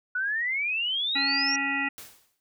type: exponential sweep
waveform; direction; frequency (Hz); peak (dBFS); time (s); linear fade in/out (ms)
sine; up; 1455 to 5740; -25; 0.15-1.56; 5
type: harmonic tone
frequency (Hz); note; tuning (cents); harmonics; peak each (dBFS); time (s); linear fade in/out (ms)
277.2; C#4; 0; 1 / 3 / 5 / 7 / 9 / 10; -33 / -35 / -36 / -28 / -31 / -38; 1.15-1.89; 10
type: noise with exponential decay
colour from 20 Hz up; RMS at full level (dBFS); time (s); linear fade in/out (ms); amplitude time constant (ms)
white; -40; 1.98-2.4; 0; 91
effects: none